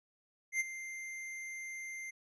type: tone with ADSR envelope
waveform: square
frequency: 2093 Hz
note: C7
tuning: in tune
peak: -29 dBFS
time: 0.52-2.11 s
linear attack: 81 ms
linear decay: 25 ms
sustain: -13 dB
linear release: 13 ms
effects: resampled to 22050 Hz